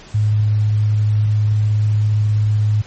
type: tone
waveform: sine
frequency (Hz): 105.9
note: G#2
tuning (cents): +34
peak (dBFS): -12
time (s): 0.14-2.82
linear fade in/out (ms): 10
effects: pink hiss -41 dBFS RMS until 2.86 s + MP3 32 kbps